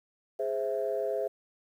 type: chord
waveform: sine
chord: Ab augmented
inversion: none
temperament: equal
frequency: 415.3 / 523.3 / 659.3 Hz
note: Ab4 / C5 / E5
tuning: 0 / 0 / 0 cents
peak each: -32 dBFS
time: 0.39-1.28 s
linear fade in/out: 10 ms
effects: tanh soft clip ceiling -20 dBFS + 10-bit